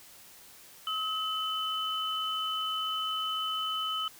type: tone pair together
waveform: sine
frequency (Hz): 1280 / 3026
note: D#6 / F#7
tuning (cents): +49 / +38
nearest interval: octave + minor third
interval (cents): 1489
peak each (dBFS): -33 / -32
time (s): 0.87-4.08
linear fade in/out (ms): 2
effects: white hiss -53 dBFS RMS until 4.19 s